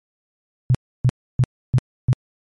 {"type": "tone bursts", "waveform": "sine", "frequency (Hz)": 126.1, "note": "B2", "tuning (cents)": 36, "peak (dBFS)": -11, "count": 5, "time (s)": [0.7, 2.13], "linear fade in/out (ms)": 0, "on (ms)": 46, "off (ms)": 300, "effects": ["MP3 48 kbps"]}